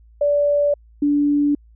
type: tone pair in turn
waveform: sine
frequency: 580 / 290 Hz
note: D5 / D4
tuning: -22 / -22 cents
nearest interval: octave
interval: 1200 cents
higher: first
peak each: -14 dBFS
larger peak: neither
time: 0.21-0.74 / 1.02-1.55 s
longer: neither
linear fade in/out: 5 ms
effects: added 56 Hz sine -46 dBFS peak until 1.75 s